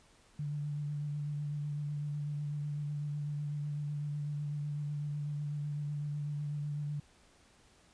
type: tone with vibrato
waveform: sine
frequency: 146.83 Hz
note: D3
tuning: in tune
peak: -34 dBFS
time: 0.39-7 s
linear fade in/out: 5 ms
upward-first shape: sine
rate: 8 Hz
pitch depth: 20 cents each way
effects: pink hiss -64 dBFS RMS until 7.93 s + resampled to 22050 Hz